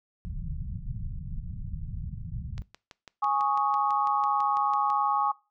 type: low-pass noise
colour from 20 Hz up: pink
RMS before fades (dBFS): -35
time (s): 0.25-2.62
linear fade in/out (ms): 0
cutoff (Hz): 180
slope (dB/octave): 48
type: click train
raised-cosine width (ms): 0.2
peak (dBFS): -27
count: 15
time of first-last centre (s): 2.58-4.902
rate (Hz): 6.03
type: chord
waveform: sine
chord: Ab suspended fourth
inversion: none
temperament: just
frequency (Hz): 830.6 / 1107.5 / 1245.9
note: Ab5 / Db6 / Eb6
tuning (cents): 0 / -2 / +2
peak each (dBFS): -26 / -26 / -31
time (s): 3.22-5.32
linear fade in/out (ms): 10
effects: noise-tail reverb RT60 0.3 s tail -22 dB re dry